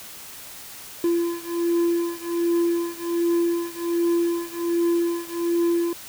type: beating tone pair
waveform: triangle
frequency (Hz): 340.8 / 342.1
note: F4 / F4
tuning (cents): -42 / -36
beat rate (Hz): 1.3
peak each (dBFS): -21 / -22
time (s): 1.04-5.93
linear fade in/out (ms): 2
effects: white hiss -40 dBFS RMS until 6.08 s